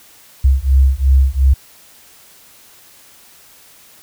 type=beating tone pair; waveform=sine; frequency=65.7 / 68.5 Hz; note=C2 / C#2; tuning=+8 / -20 cents; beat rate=2.8 Hz; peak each=-11 dBFS; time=0.44-1.54 s; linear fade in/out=10 ms; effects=tanh soft clip ceiling -1 dBFS + white hiss -45 dBFS RMS until 4.02 s